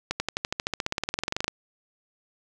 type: accelerating click train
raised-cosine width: 0.2 ms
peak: -9 dBFS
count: 24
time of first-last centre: 0.11-1.48 s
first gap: 90 ms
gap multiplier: 0.96
effects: none